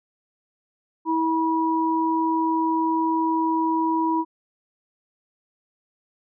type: tone pair together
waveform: sine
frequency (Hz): 323.7 / 970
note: E4 / B5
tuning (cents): -31 / -31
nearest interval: octave + perfect fifth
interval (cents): 1900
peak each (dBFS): -22 / -22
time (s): 1.05-4.25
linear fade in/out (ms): 50
effects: none